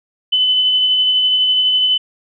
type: tone with tremolo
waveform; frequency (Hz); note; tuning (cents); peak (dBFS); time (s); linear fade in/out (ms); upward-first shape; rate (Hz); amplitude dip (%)
sine; 3019; F#7; +34; -10; 0.32-1.98; 10; sine; 12; 25
effects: none